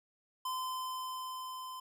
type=tone with level ramp; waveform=square; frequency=1027 Hz; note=C6; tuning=33 cents flat; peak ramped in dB=-35 to -43 dBFS; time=0.45-1.8 s; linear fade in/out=5 ms; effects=none